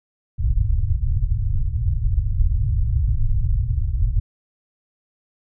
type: low-pass noise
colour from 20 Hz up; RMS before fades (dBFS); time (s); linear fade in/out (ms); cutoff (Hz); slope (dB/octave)
pink; -19; 0.38-4.2; 10; 120; 48
effects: none